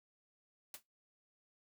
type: noise with exponential decay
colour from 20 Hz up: white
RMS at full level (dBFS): -43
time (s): 0.74-0.83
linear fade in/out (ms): 2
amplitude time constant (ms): 18
effects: noise-tail reverb RT60 0.2 s tail -23 dB re dry